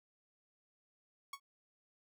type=tone with exponential decay; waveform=sawtooth; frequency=1110 Hz; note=C#6; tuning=2 cents sharp; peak=-36 dBFS; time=1.33-1.4 s; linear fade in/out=5 ms; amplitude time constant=15 ms; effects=none